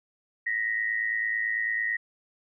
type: tone pair together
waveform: sine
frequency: 1866.5 / 1975.5 Hz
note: A#6 / B6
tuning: +2 / 0 cents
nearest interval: minor second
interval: 98 cents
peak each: -27 / -30 dBFS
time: 0.46-1.97 s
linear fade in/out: 10 ms
effects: none